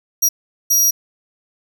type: tone bursts at uneven times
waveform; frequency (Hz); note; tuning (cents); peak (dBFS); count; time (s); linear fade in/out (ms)
sawtooth; 5740; F8; +47; -9; 2; 0.22-0.29 / 0.7-0.91; 10
effects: none